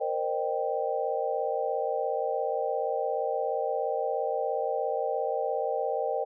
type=chord; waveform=sine; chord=C minor seventh; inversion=third; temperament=equal with one note detuned; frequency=466.2 / 523.3 / 609.4 / 784 Hz; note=Bb4 / C5 / Eb5 / G5; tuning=0 / 0 / -36 / 0 cents; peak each=-32 dBFS; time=0-6.25 s; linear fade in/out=20 ms; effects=none